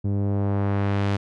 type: tone with low-pass filter sweep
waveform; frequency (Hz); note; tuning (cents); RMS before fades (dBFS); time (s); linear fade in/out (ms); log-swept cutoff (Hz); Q
sawtooth; 100; G2; +35; -23; 0.04-1.17; 10; 300 to 4700; 0.74
effects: none